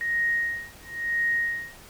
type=tone with tremolo; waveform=sine; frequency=1871 Hz; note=A#6; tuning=6 cents sharp; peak=-21 dBFS; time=0.01-1.79 s; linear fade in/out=0 ms; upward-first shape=sine; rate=0.98 Hz; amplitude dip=100%; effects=pink hiss -48 dBFS RMS until 1.89 s